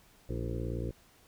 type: harmonic tone with a mistuned harmonic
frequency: 58.27 Hz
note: A#1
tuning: in tune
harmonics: 1 / 2 / 3 / 4 / 5 / 6 / 7 / 8 / 9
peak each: -37 / -37 / -44 / -45 / -44 / -43 / -45 / -45 / -47 dBFS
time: 0.29-0.91 s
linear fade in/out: 5 ms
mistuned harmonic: 5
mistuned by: +57 cents
effects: pink hiss -62 dBFS RMS until 1.27 s